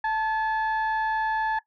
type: tone pair together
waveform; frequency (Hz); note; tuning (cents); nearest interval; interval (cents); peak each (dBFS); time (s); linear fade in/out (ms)
sine; 880 / 1715.8; A5 / A6; 0 / -44; octave; 1156; -23 / -25; 0.04-1.59; 5
effects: noise-tail reverb RT60 0.1 s tail -19 dB re dry + tanh soft clip ceiling -19 dBFS